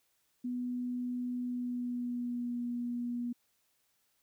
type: tone with pitch glide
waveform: sine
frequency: 246.9 to 241.1 Hz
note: B3 to B3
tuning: 0 to -41 cents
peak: -33 dBFS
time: 0.44-3.33 s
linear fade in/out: 10 ms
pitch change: -41 cents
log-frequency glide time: 1.41-2.61 s
effects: white hiss -75 dBFS RMS until 4.22 s